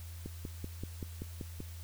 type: click train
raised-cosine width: 3 ms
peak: -27 dBFS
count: 8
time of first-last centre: 0.26-1.604 s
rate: 5.21 Hz
effects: added 84 Hz sine -43 dBFS peak until 1.83 s + white hiss -55 dBFS RMS until 1.83 s